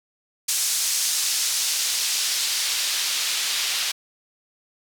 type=noise with band-pass filter sweep; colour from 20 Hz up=white; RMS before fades=-24 dBFS; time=0.48-3.92 s; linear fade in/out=10 ms; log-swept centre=6600 to 3400 Hz; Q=1; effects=none